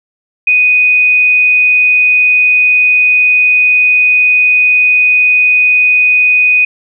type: tone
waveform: sine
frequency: 2489 Hz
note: D#7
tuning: in tune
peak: -5 dBFS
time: 0.47-6.65 s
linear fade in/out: 5 ms
effects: none